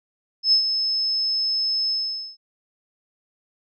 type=tone with ADSR envelope; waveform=sine; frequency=5210 Hz; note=E8; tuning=21 cents flat; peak=-12 dBFS; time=0.43-2.37 s; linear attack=92 ms; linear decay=96 ms; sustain=-8 dB; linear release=470 ms; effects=none